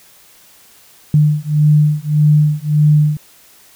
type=beating tone pair; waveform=sine; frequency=149.5 / 151.2 Hz; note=D3 / D#3; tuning=+31 / -49 cents; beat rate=1.7 Hz; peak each=-12 dBFS; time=1.14-3.17 s; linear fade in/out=2 ms; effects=white hiss -46 dBFS RMS until 3.75 s